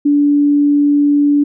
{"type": "tone", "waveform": "sine", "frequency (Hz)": 289.4, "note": "D4", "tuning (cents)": -25, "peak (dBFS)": -8, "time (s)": [0.05, 1.44], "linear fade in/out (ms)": 10, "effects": []}